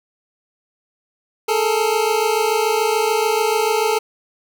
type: tone pair together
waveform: 25% pulse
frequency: 424.8 / 451.7 Hz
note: G#4 / A4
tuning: +39 / +45 cents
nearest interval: minor second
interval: 106 cents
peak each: -15 dBFS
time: 1.48-3.99 s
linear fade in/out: 10 ms
effects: none